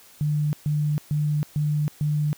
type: tone bursts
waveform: sine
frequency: 149.3 Hz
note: D3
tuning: 29 cents sharp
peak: -20 dBFS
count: 5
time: 0.21-2.33 s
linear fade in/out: 0 ms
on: 320 ms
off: 130 ms
effects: white hiss -51 dBFS RMS until 2.37 s